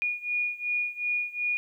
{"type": "beating tone pair", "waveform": "sine", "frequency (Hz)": [2443, 2445.7], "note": ["D#7", "D#7"], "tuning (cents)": [-32, -30], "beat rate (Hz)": 2.7, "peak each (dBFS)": [-29, -31], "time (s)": [0.02, 1.57], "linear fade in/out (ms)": 0, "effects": ["11-bit"]}